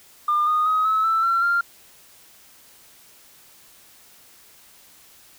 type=tone with pitch steps; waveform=sine; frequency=1203 / 1232.5 / 1262.8 / 1293.8 / 1325.6 / 1358.1 / 1391.5 Hz; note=D6 / D#6 / D#6 / E6 / E6 / F6 / F6; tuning=+41 / -17 / +25 / -33 / +9 / -49 / -7 cents; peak=-16 dBFS; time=0.28-1.61 s; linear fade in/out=5 ms; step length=190 ms; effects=tanh soft clip ceiling -13 dBFS + white hiss -51 dBFS RMS until 5.38 s